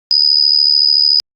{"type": "tone with amplitude modulation", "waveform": "sine", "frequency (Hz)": 4978, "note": "D#8", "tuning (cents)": 0, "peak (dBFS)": -4, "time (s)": [0.11, 1.2], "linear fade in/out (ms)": 0, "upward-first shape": "sine", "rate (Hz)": 73.6, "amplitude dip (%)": 90, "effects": ["Opus 48 kbps"]}